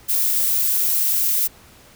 violet noise with high-pass filter sweep, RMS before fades -19 dBFS, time 0.08-1.48 s, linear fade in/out 20 ms, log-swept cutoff 880 to 240 Hz, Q 0.77, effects pink hiss -48 dBFS RMS until 1.95 s

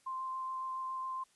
sine tone with vibrato, 1045 Hz, C6, 2 cents flat, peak -36 dBFS, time 0.06-1.24 s, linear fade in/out 10 ms, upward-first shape sine, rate 7.2 Hz, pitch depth 8 cents each way, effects white hiss -69 dBFS RMS until 1.35 s + resampled to 24000 Hz

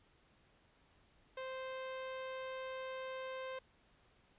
sawtooth tone, 522 Hz, C5, 4 cents flat, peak -38 dBFS, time 1.37-3.59 s, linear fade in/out 5 ms, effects pink hiss -70 dBFS RMS until 4.38 s + resampled to 8000 Hz

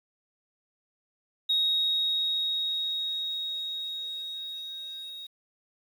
sine tone with level ramp, 3766 Hz, A#7, 17 cents sharp, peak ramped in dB -21 to -38 dBFS, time 1.49-5.27 s, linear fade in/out 10 ms, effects tanh soft clip ceiling -17 dBFS + 9-bit

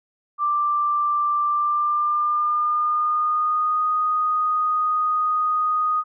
sine tone with pitch glide, 1179 to 1241.2 Hz, D6 to D#6, +6 to -5 cents, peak -18 dBFS, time 0.38-6.04 s, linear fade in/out 50 ms, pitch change +89 cents, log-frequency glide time 1.47-3.86 s, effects none

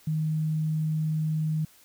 sine tone, 156.1 Hz, D#3, 6 cents sharp, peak -24 dBFS, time 0.07-1.65 s, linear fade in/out 5 ms, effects white hiss -57 dBFS RMS until 1.84 s

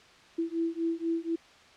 sine beating tone pair, 329.6 / 333.7 Hz, E4 / E4, 0 / +21 cents, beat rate 4.1 Hz, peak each -31 dBFS, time 0.38-1.36 s, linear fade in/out 10 ms, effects white hiss -55 dBFS RMS until 1.76 s + low-pass 4000 Hz 12 dB/octave

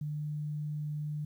sine tone, 149.8 Hz, D3, 35 cents sharp, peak -33 dBFS, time 0.01-1.25 s, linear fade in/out 5 ms, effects 11-bit

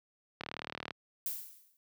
click train, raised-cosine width 0.3 ms, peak -22 dBFS, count 20, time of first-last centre 0.41-0.907 s, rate 38.2 Hz
violet noise with exponential decay, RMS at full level -34 dBFS, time 1.26-1.77 s, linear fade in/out 1 ms, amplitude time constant 110 ms
effects high-pass 100 Hz 12 dB/octave

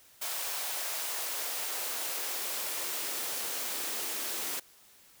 white noise with high-pass filter sweep, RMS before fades -35 dBFS, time 0.21-4.6 s, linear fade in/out 10 ms, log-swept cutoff 670 to 270 Hz, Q 1.3, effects white hiss -59 dBFS RMS until 5.2 s

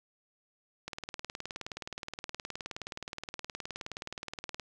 click train, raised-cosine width 0.2 ms, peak -21 dBFS, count 72, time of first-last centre 0.88-4.597 s, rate 19.1 Hz, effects none

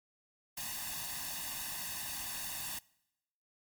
white noise with comb filter, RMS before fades -40 dBFS, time 0.57-2.79 s, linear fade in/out 5 ms, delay 1.1 ms, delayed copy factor +1, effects noise-tail reverb RT60 0.9 s tail -24 dB re dry + MP3 96 kbps

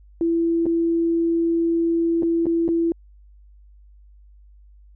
sine tone with dropouts, 334.1 Hz, E4, 23 cents sharp, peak -17 dBFS, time 0.21-2.92 s, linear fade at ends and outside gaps 1 ms, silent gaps 0.657-0.664 / 2.224-2.231 / 2.457-2.466 / 2.68-2.688 s, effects added 50 Hz sine -46 dBFS peak until 4.95 s

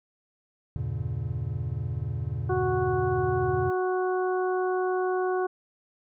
triangle chord, E diminished seventh, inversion none, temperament just, 82.41 / 98.89 / 118.67 / 142.4 Hz, E2 / G2 / Bb2 / Db3, 0 / +16 / +31 / +47 cents, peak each -33 / -33 / -30 / -32 dBFS, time 0.76-3.7 s, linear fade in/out 0 ms
harmonic tone, 369.2 Hz, F#4, 4 cents flat, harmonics 1 / 2 / 3 / 4, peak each -25 / -31 / -35 / -37 dBFS, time 2.49-5.47 s, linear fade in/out 10 ms
effects none

